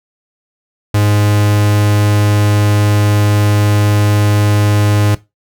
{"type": "tone", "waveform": "45% pulse", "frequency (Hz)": 103.83, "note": "G#2", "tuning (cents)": 0, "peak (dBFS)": -9, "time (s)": [0.94, 5.15], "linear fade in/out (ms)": 5, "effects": ["noise-tail reverb RT60 0.2 s tail -17 dB re dry"]}